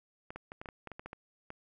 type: clicks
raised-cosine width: 0.5 ms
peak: -28 dBFS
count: 12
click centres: 0.305 / 0.36 / 0.519 / 0.615 / 0.658 / 0.688 / 0.873 / 0.917 / 0.995 / 1.06 / 1.131 / 1.504 s
effects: none